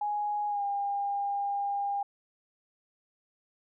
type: tone with pitch glide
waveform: sine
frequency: 830.6 to 804.6 Hz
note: G#5 to G5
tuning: 0 to +45 cents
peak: -28 dBFS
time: 0.01-2.03 s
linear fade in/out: 5 ms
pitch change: -55 cents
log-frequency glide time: 0.48-0.63 s
effects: none